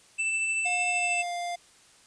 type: tone with tremolo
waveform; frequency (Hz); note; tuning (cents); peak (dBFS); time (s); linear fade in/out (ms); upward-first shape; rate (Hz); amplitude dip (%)
square; 2653; E7; +10; -25; 0.18-1.23; 20; triangle; 13; 30
type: tone with pitch glide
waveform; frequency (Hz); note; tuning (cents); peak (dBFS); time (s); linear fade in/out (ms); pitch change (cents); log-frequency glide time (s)
square; 718 to 699.2; F5 to F5; +48 to +2; -31; 0.65-1.56; 10; -46; 0.88-1.33
effects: white hiss -57 dBFS RMS until 2.06 s + resampled to 22050 Hz